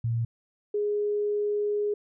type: tone pair in turn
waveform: sine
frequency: 115.9 / 414.8 Hz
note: A#2 / G#4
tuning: -10 / -2 cents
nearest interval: octave + minor seventh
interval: 2208 cents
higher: second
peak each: -24 dBFS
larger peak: neither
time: 0.04-0.25 / 0.74-1.94 s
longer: second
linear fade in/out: 5 ms
effects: none